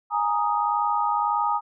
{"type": "chord", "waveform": "sine", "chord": "Ab suspended second", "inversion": "none", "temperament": "equal", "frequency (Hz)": [830.6, 932.3, 1244.5], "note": ["Ab5", "Bb5", "Eb6"], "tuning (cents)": [0, 0, 0], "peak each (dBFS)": -25, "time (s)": [0.1, 1.61], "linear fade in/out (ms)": 50, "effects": []}